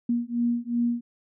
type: beating tone pair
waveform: sine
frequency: 236.5 / 239.2 Hz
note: A#3 / A#3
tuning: +25 / +45 cents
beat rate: 2.7 Hz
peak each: -26 dBFS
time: 0.09-1.01 s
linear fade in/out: 5 ms
effects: none